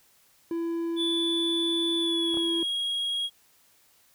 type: tone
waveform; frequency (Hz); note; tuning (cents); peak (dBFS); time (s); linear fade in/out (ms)
triangle; 334.8; E4; +27; -25; 0.51-2.63; 2
type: tone with pitch glide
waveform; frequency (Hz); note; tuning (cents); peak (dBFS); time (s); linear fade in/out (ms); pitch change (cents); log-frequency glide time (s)
triangle; 3465 to 3291; A7 to G#7; -27 to -16; -25; 0.96-3.3; 50; -89; 1.98-2.55
type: clicks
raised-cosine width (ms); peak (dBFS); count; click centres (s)
1; -28 / -24; 2; 2.343 / 2.372
effects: white hiss -62 dBFS RMS until 4.14 s